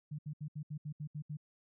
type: tone bursts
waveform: sine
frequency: 150 Hz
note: D3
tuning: 37 cents sharp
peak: -38 dBFS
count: 9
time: 0.11-1.371 s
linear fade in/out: 10 ms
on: 77 ms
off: 71 ms
effects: none